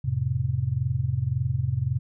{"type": "chord", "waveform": "sine", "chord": "F major", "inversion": "none", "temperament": "just", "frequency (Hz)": [87.31, 109.13, 130.96], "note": ["F2", "A2", "C3"], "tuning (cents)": [0, -14, 2], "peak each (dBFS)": [-30, -28, -25], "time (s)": [0.04, 1.99], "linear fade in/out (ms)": 10, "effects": []}